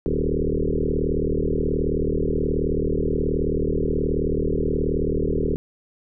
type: tone with frequency modulation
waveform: sine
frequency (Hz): 220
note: A3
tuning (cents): 0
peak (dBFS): -19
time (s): 0.06-5.56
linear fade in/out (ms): 0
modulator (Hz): 38.7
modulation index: 6.1
effects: none